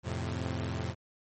sawtooth chord, F major, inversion none, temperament equal with one note detuned, 86.85 / 110 / 130.81 Hz, F2 / A2 / C3, -9 / 0 / 0 cents, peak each -32 / -33 / -34 dBFS, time 0.03-0.95 s, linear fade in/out 50 ms, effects MP3 32 kbps

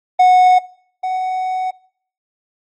triangle tone pair in turn, 734 / 744.7 Hz, F#5 / F#5, -14 / +11 cents, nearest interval unison, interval 25 cents, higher second, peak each -4 / -15 dBFS, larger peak first, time 0.19-0.59 / 1.03-1.71 s, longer second, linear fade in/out 10 ms, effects noise-tail reverb RT60 0.6 s tail -23 dB re dry + MP3 32 kbps

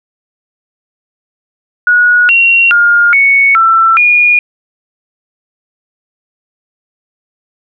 sine tone with pitch steps, 1456 / 2744 / 1415 / 2219 / 1338 / 2438 Hz, F#6 / F7 / F6 / C#7 / E6 / D#7, -28 / -31 / +22 / +1 / +25 / -36 cents, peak -4 dBFS, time 1.87-4.39 s, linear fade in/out 2 ms, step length 420 ms, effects none

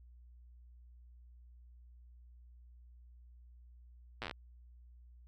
slowing click train, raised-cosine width 0.3 ms, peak -24 dBFS, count 9, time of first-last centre 4.22-4.311 s, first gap 8 ms, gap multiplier 1.1, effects added 60 Hz sine -55 dBFS peak until 5.27 s

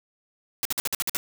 white noise bursts, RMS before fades -26 dBFS, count 8, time 0.63-1.17 s, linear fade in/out 0 ms, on 22 ms, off 52 ms, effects none

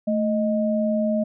sine tone pair together, 220 / 622.3 Hz, A3 / D#5, 0 / 0 cents, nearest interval octave + tritone, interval 1800 cents, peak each -21 / -23 dBFS, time 0.07-1.24 s, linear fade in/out 10 ms, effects none

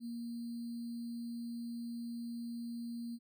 sine tone with sample-and-hold, 235.1 Hz, A#3, 15 cents sharp, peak -39 dBFS, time 0-3.19 s, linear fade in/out 50 ms, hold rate 4410 Hz, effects none

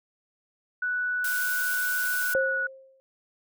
sine tone with pitch glide, 1480 to 1467.2 Hz, F#6 to F#6, 0 to -15 cents, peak -25 dBFS, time 0.82-2.67 s, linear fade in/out 5 ms, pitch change -15 cents, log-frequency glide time 2.21-2.55 s
blue noise, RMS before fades -33 dBFS, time 1.24-2.34 s, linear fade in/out 5 ms
sine tone with exponential decay, 532 Hz, C5, 29 cents sharp, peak -20 dBFS, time 2.35-3 s, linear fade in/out 0 ms, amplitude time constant 140 ms
effects none

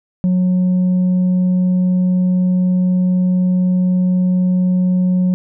triangle tone with tanh clipping, 182.4 Hz, F#3, 24 cents flat, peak -12 dBFS, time 0.24-5.34 s, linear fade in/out 0 ms, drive 7 dB, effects none

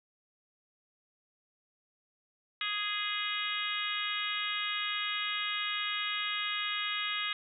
harmonic tone, 415.3 Hz, G#4, in tune, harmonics 3 / 4 / 5 / 6 / 7 / 8 / 9, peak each -39 / -40 / -38 / -40 / -39 / -39 / -40 dBFS, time 2.61-7.33 s, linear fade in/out 2 ms, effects none

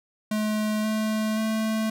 square tone with pitch steps, 214 / 216.7 / 219.5 Hz, A3 / A3 / A3, -48 / -26 / -4 cents, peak -24 dBFS, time 0.31-1.9 s, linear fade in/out 5 ms, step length 530 ms, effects none

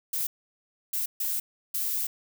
violet noise bursts at uneven times, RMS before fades -29 dBFS, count 4, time 0.13-0.27 / 0.93-1.06 / 1.2-1.4 / 1.74-2.07 s, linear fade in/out 5 ms, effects none

